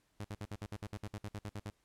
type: tone bursts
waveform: sawtooth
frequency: 103.83 Hz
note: G#2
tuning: in tune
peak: -36 dBFS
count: 15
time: 0.2-1.699 s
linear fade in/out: 0 ms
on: 43 ms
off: 61 ms
effects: pink hiss -75 dBFS RMS until 1.84 s + low-pass 12000 Hz 12 dB/octave